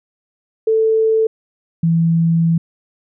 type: tone pair in turn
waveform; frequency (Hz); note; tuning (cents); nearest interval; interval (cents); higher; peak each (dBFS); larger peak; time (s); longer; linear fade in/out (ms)
sine; 442.5 / 165.75; A4 / E3; +10 / +10; octave + perfect fourth; 1700; first; -11; neither; 0.67-1.27 / 1.83-2.58; second; 5
effects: none